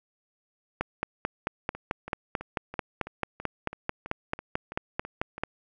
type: two click trains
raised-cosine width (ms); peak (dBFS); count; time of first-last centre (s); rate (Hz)
0.5; -23 / -12; 12 / 22; 1.75-5.38 / 0.81-5.436; 3.03 / 4.54
effects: none